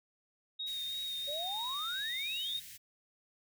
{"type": "tone with vibrato", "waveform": "sine", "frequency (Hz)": 3729, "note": "A#7", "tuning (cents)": 0, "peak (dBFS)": -36, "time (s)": [0.59, 2.6], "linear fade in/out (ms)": 10, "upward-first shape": "sine", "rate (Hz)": 3, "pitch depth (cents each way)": 29}
{"type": "band-stop noise", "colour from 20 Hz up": "white", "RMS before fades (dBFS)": -50, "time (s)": [0.66, 2.78], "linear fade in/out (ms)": 20, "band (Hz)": [180, 1700], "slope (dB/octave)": 48}
{"type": "exponential sweep", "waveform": "sine", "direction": "up", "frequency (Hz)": [554.4, 3823], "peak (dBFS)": -39, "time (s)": [1.27, 2.58], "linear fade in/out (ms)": 20}
{"effects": []}